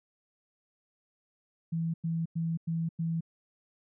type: tone bursts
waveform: sine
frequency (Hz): 164.8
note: E3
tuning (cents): 0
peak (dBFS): -28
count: 5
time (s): 1.72-3.208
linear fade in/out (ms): 10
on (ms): 220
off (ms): 97
effects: none